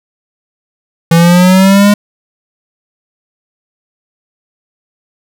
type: linear sweep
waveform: square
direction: up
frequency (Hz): 164.81 to 207.2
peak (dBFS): -4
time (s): 1.11-1.94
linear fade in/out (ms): 5
effects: none